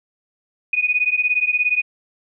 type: beating tone pair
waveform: sine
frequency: 2471 / 2488 Hz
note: D#7 / D#7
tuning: -13 / -1 cents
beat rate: 17 Hz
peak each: -19 dBFS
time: 0.73-1.82 s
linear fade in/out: 5 ms
effects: none